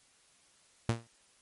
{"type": "tone with exponential decay", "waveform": "sawtooth", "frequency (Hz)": 115.6, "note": "A#2", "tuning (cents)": -14, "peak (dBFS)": -20, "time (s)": [0.89, 1.07], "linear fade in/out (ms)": 0, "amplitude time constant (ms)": 37, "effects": ["white hiss -65 dBFS RMS until 1.41 s", "MP3 48 kbps"]}